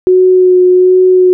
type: tone with vibrato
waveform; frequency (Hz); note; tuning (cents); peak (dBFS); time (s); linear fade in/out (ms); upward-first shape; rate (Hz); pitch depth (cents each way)
sine; 366.8; F#4; -15; -3; 0.07-1.33; 0; sine; 1.3; 15
effects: none